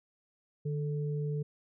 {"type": "tone pair together", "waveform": "sine", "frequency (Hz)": [150, 437.2], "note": ["D3", "A4"], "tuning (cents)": [37, -11], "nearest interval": "octave + perfect fifth", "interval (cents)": 1852, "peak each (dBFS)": [-31, -39], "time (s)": [0.65, 1.43], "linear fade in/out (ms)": 10, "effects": []}